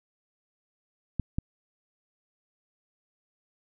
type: clicks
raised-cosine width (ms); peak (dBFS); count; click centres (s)
5; -15; 2; 1.197 / 1.385
effects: none